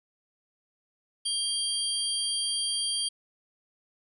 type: tone cluster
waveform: sine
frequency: 3204 / 4661 / 9500 Hz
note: G7 / D8 / D9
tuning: +37 / -14 / +19 cents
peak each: -30 / -32 / -32 dBFS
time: 1.25-3.09 s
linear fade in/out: 10 ms
effects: none